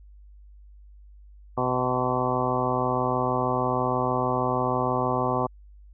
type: harmonic tone with a mistuned harmonic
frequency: 126.3 Hz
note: B2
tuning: 39 cents sharp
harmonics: 1 / 2 / 3 / 4 / 5 / 6 / 7 / 8 / 9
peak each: -31 / -31 / -31 / -31 / -31 / -31 / -31 / -31 / -31 dBFS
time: 1.57-5.47 s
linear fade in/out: 10 ms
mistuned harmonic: 8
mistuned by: +32 cents
effects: added 50 Hz sine -46 dBFS peak until 5.93 s